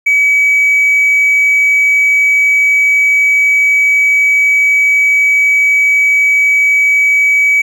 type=tone; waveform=triangle; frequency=2278 Hz; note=C#7; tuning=47 cents sharp; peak=-4 dBFS; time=0.06-7.62 s; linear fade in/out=10 ms; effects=tanh soft clip ceiling -2 dBFS